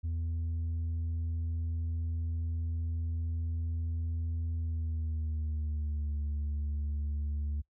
sine tone with pitch glide, 82.41 to 73.42 Hz, E2 to D2, 0 to 0 cents, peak -28 dBFS, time 0.03-7.62 s, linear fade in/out 20 ms, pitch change -200 cents, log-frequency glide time 4.55-6.17 s, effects noise-tail reverb RT60 0.1 s tail -23 dB re dry + tanh soft clip ceiling -30 dBFS

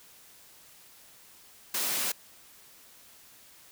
white high-pass noise, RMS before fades -30 dBFS, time 1.74-2.12 s, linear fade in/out 5 ms, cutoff 170 Hz, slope 24 dB/octave, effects white hiss -55 dBFS RMS until 3.71 s

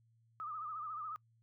sine tone with vibrato, 1241 Hz, D#6, 5 cents flat, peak -40 dBFS, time 0.4-1.16 s, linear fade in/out 0 ms, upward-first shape sine, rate 14 Hz, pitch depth 85 cents each way, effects noise-tail reverb RT60 0.1 s tail -25 dB re dry + added 114 Hz sine -68 dBFS peak until 1.42 s

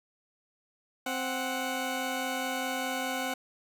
15% pulse tone pair together, 261.6 / 739.9 Hz, C4 / F#5, 0 / 0 cents, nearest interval octave + tritone, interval 1800 cents, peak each -27 dBFS, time 1.06-3.34 s, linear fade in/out 5 ms, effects none

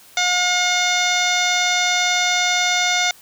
harmonic tone with a mistuned harmonic, 718 Hz, F5, 48 cents sharp, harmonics 1 / 2 / 3 / 4 / 5 / 6 / 7 / 8 / 9 / 10, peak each -23 / -24 / -21 / -31 / -22 / -29 / -31 / -26 / -32 / -32 dBFS, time 0.17-3.11 s, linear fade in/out 2 ms, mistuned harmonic 8, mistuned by +43 cents, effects white hiss -47 dBFS RMS until 3.21 s

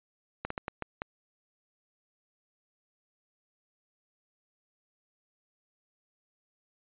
slowing click train, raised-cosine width 0.5 ms, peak -18 dBFS, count 6, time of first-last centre 0.45-1.019 s, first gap 54 ms, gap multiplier 1.38, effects resampled to 8000 Hz

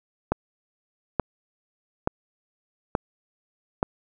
click train, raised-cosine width 1 ms, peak -7 dBFS, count 5, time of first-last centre 0.32-3.829 s, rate 1.14 Hz, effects none

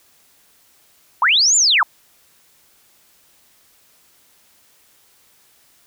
sine linear two-way sweep, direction up then down, 860 to 7350 to 860 Hz, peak -11 dBFS, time 1.22-1.83 s, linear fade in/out 2 ms, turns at 1.56 s, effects white hiss -55 dBFS RMS until 5.86 s

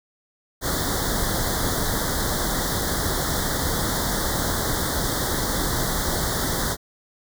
pink band-stop noise, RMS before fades -24 dBFS, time 0.61-6.77 s, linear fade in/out 50 ms, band 2000 to 3300 Hz, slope 96 dB/octave, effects none

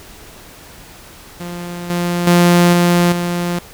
sawtooth tone with level steps, 174.61 Hz, F3, in tune, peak -21 / -12 / -4 / -6 / -13 dBFS, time 1.4-3.59 s, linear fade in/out 5 ms, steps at 1.9 / 2.27 / 2.73 / 3.12 s, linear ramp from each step 2 ms, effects pink hiss -39 dBFS RMS until 3.73 s

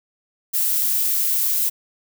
violet noise, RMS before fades -20 dBFS, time 0.53-1.7 s, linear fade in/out 20 ms, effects none

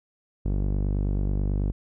sawtooth tone with low-pass filter, 49.22 Hz, G1, 8 cents sharp, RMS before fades -25 dBFS, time 0.45-1.72 s, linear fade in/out 10 ms, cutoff 350 Hz, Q 0.71, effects none

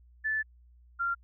sine tone pair in turn, 1747 / 1384.1 Hz, A6 / F6, -13 / -16 cents, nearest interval major third, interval 403 cents, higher first, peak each -27 dBFS, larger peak neither, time 0.24-0.43 / 0.99-1.15 s, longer first, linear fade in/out 20 ms, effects added 60 Hz sine -55 dBFS peak until 1.23 s

